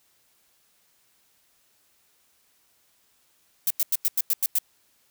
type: noise bursts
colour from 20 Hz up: violet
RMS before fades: -22 dBFS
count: 8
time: 3.67-4.586 s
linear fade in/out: 2 ms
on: 34 ms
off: 92 ms
effects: white hiss -65 dBFS RMS until 5.1 s

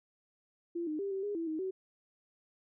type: tone with pitch steps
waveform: sine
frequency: 341.6 / 306.7 / 396.9 / 386.1 / 410.6 / 331.3 / 314.2 / 377.8 Hz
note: F4 / D#4 / G4 / G4 / G#4 / E4 / D#4 / F#4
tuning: -38 / -25 / +22 / -26 / -20 / +9 / +17 / +36 cents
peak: -33 dBFS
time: 0.75-1.71 s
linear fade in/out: 10 ms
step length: 120 ms
effects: none

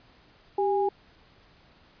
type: tone pair together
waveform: sine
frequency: 392 / 819.4 Hz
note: G4 / G#5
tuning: 0 / -24 cents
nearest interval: octave + minor second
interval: 1276 cents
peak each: -24 / -26 dBFS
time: 0.58-0.89 s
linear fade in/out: 5 ms
effects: pink hiss -58 dBFS RMS until 2 s + resampled to 11025 Hz

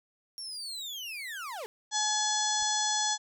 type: linear sweep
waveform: 35% pulse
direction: down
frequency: 5588 to 399.8 Hz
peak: -35 dBFS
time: 0.38-1.66 s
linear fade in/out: 0 ms
type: harmonic tone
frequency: 850 Hz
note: G#5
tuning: 40 cents sharp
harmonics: 1 / 2 / 4 / 5 / 6 / 7 / 8 / 9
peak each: -32 / -37 / -34 / -37 / -38 / -32 / -38 / -37 dBFS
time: 1.91-3.18 s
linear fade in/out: 50 ms
type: noise with exponential growth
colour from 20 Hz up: brown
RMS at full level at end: -47 dBFS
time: 2.53-2.63 s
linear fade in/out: 2 ms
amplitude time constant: 21 ms
effects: none

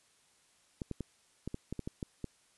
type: clicks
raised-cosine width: 3 ms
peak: -24 dBFS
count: 10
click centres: 0.818 / 0.913 / 1.007 / 1.476 / 1.544 / 1.726 / 1.793 / 1.875 / 2.028 / 2.243 s
effects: white hiss -68 dBFS RMS until 2.57 s + resampled to 24000 Hz

